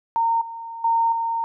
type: tone with level steps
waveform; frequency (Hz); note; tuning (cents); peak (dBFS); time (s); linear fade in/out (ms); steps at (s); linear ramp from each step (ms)
sine; 918; A#5; -27; -17 / -31 / -16 / -21; 0.16-1.44; 0; 0.41 / 0.84 / 1.12; 5
effects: none